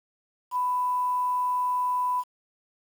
sine tone with quantisation, 995 Hz, B5, 13 cents sharp, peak -23 dBFS, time 0.51-2.24 s, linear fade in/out 50 ms, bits 8, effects none

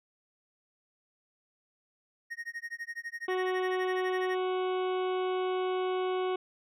triangle tone with tremolo, 1864.7 Hz, A#6, in tune, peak -32 dBFS, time 2.3-4.36 s, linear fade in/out 20 ms, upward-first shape sine, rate 12 Hz, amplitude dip 100%
harmonic tone, 370 Hz, F#4, in tune, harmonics 1 / 2 / 3 / 4 / 6 / 7 / 8 / 9 / 10, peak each -29 / -37 / -39 / -47 / -47 / -52 / -48 / -53 / -55 dBFS, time 3.28-6.36 s, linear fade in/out 5 ms
effects none

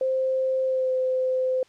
sine tone with pitch glide, 523.3 to 515.2 Hz, C5 to C5, 0 to -27 cents, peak -21 dBFS, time 0.01-1.63 s, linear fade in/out 2 ms, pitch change -27 cents, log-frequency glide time 0.65-0.92 s, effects white hiss -58 dBFS RMS until 1.68 s + low-pass 5000 Hz 12 dB/octave

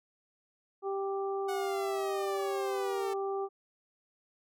harmonic tone, 392 Hz, G4, in tune, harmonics 1 / 2 / 3, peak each -32 / -38 / -42 dBFS, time 0.82-3.49 s, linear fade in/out 50 ms
sawtooth linear sweep, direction down, 740 to 440 Hz, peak -34 dBFS, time 1.48-3.14 s, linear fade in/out 10 ms
effects none

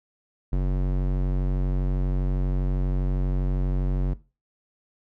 square tone with band-pass filter, 46.25 Hz, F#1, in tune, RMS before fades -23 dBFS, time 0.52-4.14 s, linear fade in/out 10 ms, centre 110 Hz, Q 0.52, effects noise-tail reverb RT60 0.3 s tail -18 dB re dry

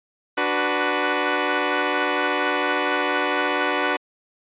10% pulse chord, B minor, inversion first, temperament equal with one note detuned, 293.7 / 371.5 / 493.9 Hz, D4 / F#4 / B4, 0 / +7 / 0 cents, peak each -16 dBFS, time 0.37-3.97 s, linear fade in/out 10 ms, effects resampled to 8000 Hz

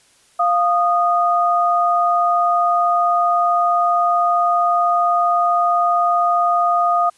sine tone pair together, 698.5 / 1234 Hz, F5 / D#6, 0 / -15 cents, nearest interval minor seventh, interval 985 cents, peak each -16 dBFS, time 0.39-7.1 s, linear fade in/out 10 ms, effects white hiss -54 dBFS RMS until 7.17 s + resampled to 24000 Hz

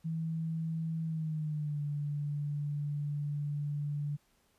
sine tone with pitch glide, 162 to 146 Hz, E3 to D3, -30 to -10 cents, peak -32 dBFS, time 0.04-4.17 s, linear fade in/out 20 ms, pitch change -180 cents, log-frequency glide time 1.04-1.81 s, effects pink hiss -71 dBFS RMS until 4.58 s + resampled to 32000 Hz

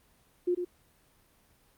sine tone with echo, 355.7 Hz, F4, 32 cents sharp, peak -24 dBFS, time 0.47-0.55 s, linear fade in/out 10 ms, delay 100 ms, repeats 1, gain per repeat -6 dB, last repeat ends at 0.65 s, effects pink hiss -65 dBFS RMS until 1.77 s + Opus 32 kbps

